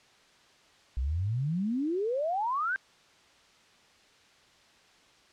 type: exponential sweep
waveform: sine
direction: up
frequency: 59.3 to 1600 Hz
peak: -27 dBFS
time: 0.97-2.76 s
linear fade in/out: 0 ms
effects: white hiss -60 dBFS RMS until 5.32 s + low-pass 5000 Hz 12 dB/octave